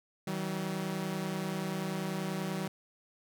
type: tone pair together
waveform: sawtooth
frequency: 160 / 190.27 Hz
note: D#3 / F#3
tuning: +49 / +49 cents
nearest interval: minor third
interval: 300 cents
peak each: -33 / -31 dBFS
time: 0.27-2.68 s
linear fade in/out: 5 ms
effects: none

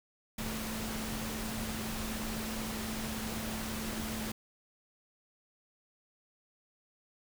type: tone in noise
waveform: sine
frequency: 220 Hz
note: A3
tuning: in tune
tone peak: -39 dBFS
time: 0.38-4.32 s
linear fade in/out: 5 ms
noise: pink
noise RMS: -39 dBFS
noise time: 0.38-4.32 s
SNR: -3 dB
effects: none

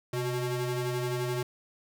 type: ring-modulated tone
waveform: 40% pulse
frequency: 247.6 Hz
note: B3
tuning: 5 cents sharp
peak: -25 dBFS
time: 0.13-1.43 s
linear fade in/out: 5 ms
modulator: 118 Hz
effects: none

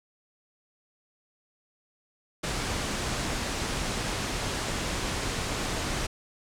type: low-pass noise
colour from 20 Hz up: pink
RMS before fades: -31 dBFS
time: 2.43-6.07 s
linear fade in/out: 10 ms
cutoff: 8800 Hz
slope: 24 dB/octave
effects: none

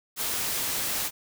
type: noise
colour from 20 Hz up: white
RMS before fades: -29 dBFS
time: 0.16-1.11 s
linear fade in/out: 50 ms
effects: none

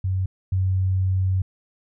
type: tone pair in turn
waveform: sine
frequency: 94 / 94 Hz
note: F#2 / F#2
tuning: +28 / +28 cents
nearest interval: unison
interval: 0 cents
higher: neither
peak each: -20 / -18 dBFS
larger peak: second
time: 0.04-0.26 / 0.52-1.42 s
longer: second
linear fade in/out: 5 ms
effects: none

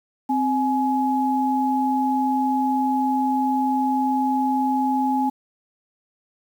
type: tone pair together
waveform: sine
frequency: 261.6 / 841.1 Hz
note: C4 / G#5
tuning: 0 / +22 cents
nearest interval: octave + minor sixth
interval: 2022 cents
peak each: -21 dBFS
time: 0.29-5.3 s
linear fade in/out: 10 ms
effects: 8-bit

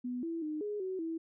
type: tone with pitch steps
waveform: sine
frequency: 247.6 / 331.6 / 306.1 / 416 / 375.3 / 326.8 Hz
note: B3 / E4 / D#4 / G#4 / F#4 / E4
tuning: +5 / +10 / -28 / +3 / +25 / -15 cents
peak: -34 dBFS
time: 0.04-1.18 s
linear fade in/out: 10 ms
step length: 190 ms
effects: none

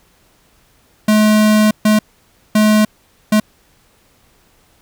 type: tone bursts at uneven times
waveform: square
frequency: 213.7 Hz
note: G#3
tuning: 50 cents sharp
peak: -9 dBFS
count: 4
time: 1.08-1.71 / 1.85-1.99 / 2.55-2.85 / 3.32-3.4 s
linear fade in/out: 5 ms
effects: pink hiss -54 dBFS RMS until 4.81 s

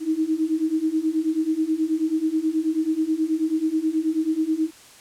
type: beating tone pair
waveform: sine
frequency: 311.4 / 320.7 Hz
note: D#4 / E4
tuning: +2 / -48 cents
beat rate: 9.3 Hz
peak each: -24 / -22 dBFS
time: 0-4.71 s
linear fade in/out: 50 ms
effects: white hiss -48 dBFS RMS until 5 s + low-pass 10000 Hz 12 dB/octave

